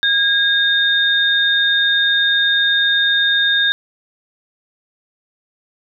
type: tone pair together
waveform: sine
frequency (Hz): 1632 / 3664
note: G#6 / A#7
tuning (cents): -31 / -31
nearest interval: octave + major second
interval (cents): 1400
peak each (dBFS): -15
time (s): 0.03-3.72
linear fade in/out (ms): 0
effects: none